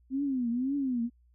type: tone with vibrato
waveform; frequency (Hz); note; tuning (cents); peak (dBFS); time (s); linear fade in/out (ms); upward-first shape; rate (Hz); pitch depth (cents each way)
sine; 257.4; C4; -28; -27; 0.1-1.1; 50; triangle; 1.9; 200
effects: added 60 Hz sine -60 dBFS peak until 1.34 s